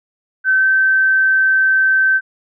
sine tone with pitch glide, 1535 to 1546.6 Hz, G6 to G6, -37 to -24 cents, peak -10 dBFS, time 0.44-2.21 s, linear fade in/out 50 ms, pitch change +13 cents, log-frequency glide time 0.56-0.65 s, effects none

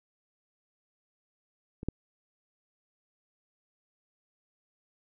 clicks, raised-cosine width 3 ms, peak -26 / -16 dBFS, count 2, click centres 1.831 / 1.886 s, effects none

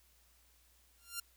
5% pulse tone with exponential growth, 1392 Hz, F6, 6 cents flat, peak -24 dBFS, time 0.97-1.2 s, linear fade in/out 5 ms, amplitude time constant 49 ms, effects added 60 Hz sine -69 dBFS peak until 1.36 s + white hiss -69 dBFS RMS until 1.36 s

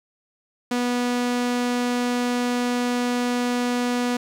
sawtooth tone, 244.6 Hz, B3, 16 cents flat, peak -17 dBFS, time 0.71-4.17 s, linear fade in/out 5 ms, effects low-pass 9000 Hz 12 dB/octave + 8-bit

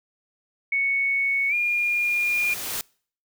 sine tone with pitch glide, 2217 to 2418 Hz, C#7 to D7, 0 to +50 cents, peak -20 dBFS, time 0.72-2.54 s, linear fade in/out 5 ms, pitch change +150 cents, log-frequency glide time 1.49-1.54 s
white noise with exponential growth, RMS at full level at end -28 dBFS, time 0.83-2.81 s, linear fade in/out 0 ms, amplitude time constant 430 ms
effects noise-tail reverb RT60 0.5 s tail -26 dB re dry

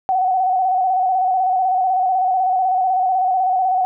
sine tone with vibrato, 747 Hz, F#5, 16 cents sharp, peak -14 dBFS, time 0.09-3.85 s, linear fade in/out 0 ms, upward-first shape square, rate 16 Hz, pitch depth 40 cents each way, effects none

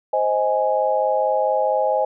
sine chord, Ab major, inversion first, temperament equal with one note detuned, 523.3 / 627.7 / 830.6 Hz, C5 / Eb5 / Ab5, 0 / +15 / 0 cents, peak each -21 dBFS, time 0.13-2.05 s, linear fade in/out 5 ms, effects none

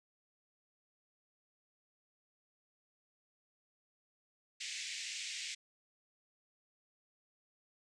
pink band-pass noise, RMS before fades -43 dBFS, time 4.6-5.55 s, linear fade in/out 10 ms, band 2000 to 8000 Hz, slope 48 dB/octave, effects none

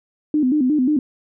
sine tone with vibrato, 277.2 Hz, C#4, in tune, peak -14 dBFS, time 0.34-0.99 s, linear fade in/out 2 ms, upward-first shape square, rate 5.6 Hz, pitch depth 150 cents each way, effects none

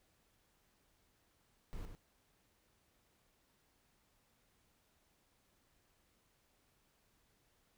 brown noise with echo, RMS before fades -44 dBFS, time 1.73-1.85 s, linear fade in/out 0 ms, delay 100 ms, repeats 1, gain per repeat -6 dB, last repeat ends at 1.95 s, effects pink hiss -75 dBFS RMS until 7.77 s

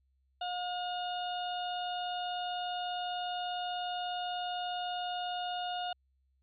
harmonic tone with a mistuned harmonic, 717 Hz, F5, 45 cents sharp, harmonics 1 / 2 / 4 / 5 / 6, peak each -35 / -45 / -42 / -45 / -55 dBFS, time 0.41-5.93 s, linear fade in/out 5 ms, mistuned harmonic 5, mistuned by +16 cents, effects added 66 Hz sine -70 dBFS peak until 6.42 s

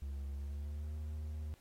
triangle tone with pitch glide, 69.5 to 76.23 Hz, C#2 to D#2, +5 to -35 cents, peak -37 dBFS, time 0.02-1.54 s, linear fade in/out 0 ms, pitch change +160 cents, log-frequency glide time 0.33-0.95 s, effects pink hiss -68 dBFS RMS until 1.6 s + AAC 48 kbps

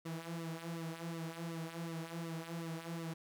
sawtooth tone with flanger, 165.5 Hz, E3, 7 cents sharp, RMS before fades -43 dBFS, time 0.05-3.14 s, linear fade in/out 10 ms, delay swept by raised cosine 1.2 to 5.9 ms, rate 2.7 Hz, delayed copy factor -0.75, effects none

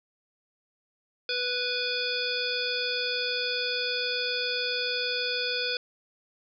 harmonic tone, 493.4 Hz, B4, 2 cents flat, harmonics 1 / 3 / 5 / 7 / 9 / 10, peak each -34 / -34 / -34 / -34 / -34 / -34 dBFS, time 1.29-5.77 s, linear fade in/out 2 ms, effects none

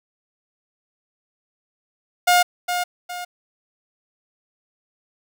sawtooth tone with echo, 713 Hz, F5, 36 cents sharp, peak -9 dBFS, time 2.27-2.43 s, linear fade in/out 10 ms, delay 410 ms, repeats 2, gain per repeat -8 dB, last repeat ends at 3.25 s, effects none

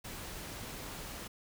pink noise, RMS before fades -44 dBFS, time 0.04-1.28 s, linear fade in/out 10 ms, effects none

